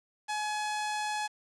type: tone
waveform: sawtooth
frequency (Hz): 846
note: G#5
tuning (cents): +32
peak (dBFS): -27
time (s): 0.28-1.28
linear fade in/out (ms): 20
effects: resampled to 22050 Hz + 9-bit